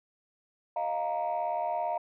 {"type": "chord", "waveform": "sine", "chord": "Eb suspended second", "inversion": "none", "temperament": "just", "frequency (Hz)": [622.3, 700, 933.4], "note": ["Eb5", "F5", "Bb5"], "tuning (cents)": [0, 4, 2], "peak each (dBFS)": [-33, -30, -32], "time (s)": [0.76, 1.98], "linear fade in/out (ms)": 5, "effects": ["tanh soft clip ceiling -23 dBFS"]}